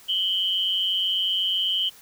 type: tone pair together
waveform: sine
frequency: 2978 / 3164 Hz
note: F#7 / G7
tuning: +11 / +15 cents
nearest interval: minor second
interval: 104 cents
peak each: -24 dBFS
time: 0.08-1.9 s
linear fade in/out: 20 ms
effects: white hiss -50 dBFS RMS until 2.01 s